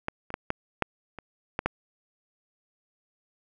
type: clicks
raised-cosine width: 0.5 ms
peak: -13 / -23 / -13 / -11 / -8 / -24 / -12 / -9 dBFS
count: 8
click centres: 0.084 / 0.304 / 0.341 / 0.504 / 0.823 / 1.187 / 1.591 / 1.66 s
effects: none